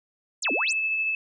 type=exponential two-way sweep; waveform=sine; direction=down then up; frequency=9280 to 241.1 to 9280 Hz; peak=-27 dBFS; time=0.42-0.73 s; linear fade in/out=5 ms; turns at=0.52 s
type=tone with tremolo; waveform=sine; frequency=2614 Hz; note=E7; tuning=15 cents flat; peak=-22 dBFS; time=0.45-1.15 s; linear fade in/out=2 ms; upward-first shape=sine; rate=13 Hz; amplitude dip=25%
effects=none